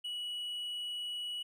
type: tone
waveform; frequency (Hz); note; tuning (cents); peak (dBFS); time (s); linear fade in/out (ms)
triangle; 2932; F#7; -16; -35; 0.04-1.43; 10
effects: none